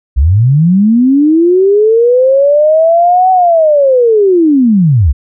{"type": "linear two-way sweep", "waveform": "sine", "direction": "up then down", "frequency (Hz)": [58.27, 755, 58.27], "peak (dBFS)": -4, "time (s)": [0.16, 5.13], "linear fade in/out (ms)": 20, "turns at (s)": 3.31, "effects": []}